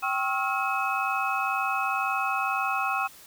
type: tone cluster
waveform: sine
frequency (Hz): 780 / 1087 / 1299 / 1401 / 2558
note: G5 / C#6 / E6 / F6 / D#7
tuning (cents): -9 / -34 / -26 / +5 / +47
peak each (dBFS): -30 / -30 / -31 / -33 / -31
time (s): 0.02-3.08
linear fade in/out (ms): 20
effects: white hiss -50 dBFS RMS until 3.26 s